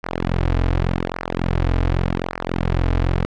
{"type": "tone with flanger", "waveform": "sawtooth", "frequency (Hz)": 43.65, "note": "F1", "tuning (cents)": 0, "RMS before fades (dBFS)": -20, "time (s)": [0.03, 3.25], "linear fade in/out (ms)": 0, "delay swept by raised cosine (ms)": [0.27, 5.47], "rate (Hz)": 0.86, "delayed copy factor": -0.95, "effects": ["low-pass 3000 Hz 12 dB/octave"]}